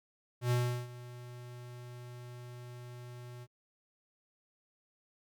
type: tone with ADSR envelope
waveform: square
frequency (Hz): 122.4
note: B2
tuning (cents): -15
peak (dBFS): -27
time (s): 0.41-3.47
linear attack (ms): 100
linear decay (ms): 360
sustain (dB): -19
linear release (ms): 43
effects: Opus 48 kbps